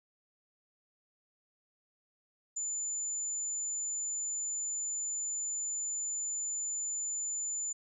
sine tone, 7040 Hz, A8, in tune, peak -33 dBFS, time 2.56-7.73 s, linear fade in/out 10 ms, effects none

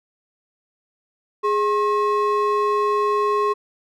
triangle ring-modulated tone, 745 Hz, F#5, 12 cents sharp, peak -12 dBFS, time 1.43-3.54 s, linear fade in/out 20 ms, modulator 330 Hz, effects none

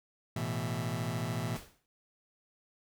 sawtooth chord, A suspended second, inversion none, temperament just, 110 / 123.75 / 165 Hz, A2 / B2 / E3, 0 / +4 / +2 cents, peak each -33 / -32 / -33 dBFS, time 0.36-1.57 s, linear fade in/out 5 ms
pink noise with exponential decay, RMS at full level -43 dBFS, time 1.56-1.86 s, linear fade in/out 0 ms, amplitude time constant 64 ms
effects none

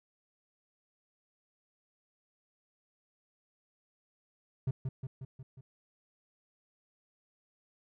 triangle tone with echo, 131.2 Hz, C3, 5 cents sharp, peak -26 dBFS, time 4.67-4.71 s, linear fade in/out 5 ms, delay 180 ms, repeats 5, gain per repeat -4 dB, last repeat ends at 5.61 s, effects none

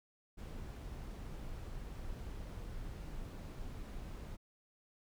brown noise, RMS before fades -45 dBFS, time 0.37-4.37 s, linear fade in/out 20 ms, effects none

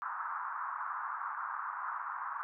white band-pass noise, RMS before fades -39 dBFS, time 0.02-2.43 s, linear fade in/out 0 ms, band 940 to 1400 Hz, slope 48 dB/octave, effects none

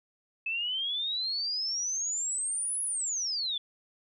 sine exponential two-way sweep, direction up then down, 2590 to 10548 to 3418 Hz, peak -29 dBFS, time 0.46-3.58 s, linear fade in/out 5 ms, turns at 2.83 s, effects none

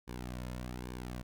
sawtooth tone with flanger, 61.74 Hz, B1, in tune, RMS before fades -42 dBFS, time 0.07-1.23 s, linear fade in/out 20 ms, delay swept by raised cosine 1.5 to 2.6 ms, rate 1.2 Hz, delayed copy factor -0.65, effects none

